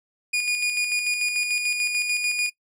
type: tone with tremolo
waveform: 40% pulse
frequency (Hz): 2447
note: D#7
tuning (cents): -29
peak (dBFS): -19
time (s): 0.33-2.5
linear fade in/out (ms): 10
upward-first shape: square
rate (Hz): 6.8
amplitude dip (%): 40
effects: noise-tail reverb RT60 0.1 s tail -20 dB re dry + low-pass 12000 Hz 12 dB/octave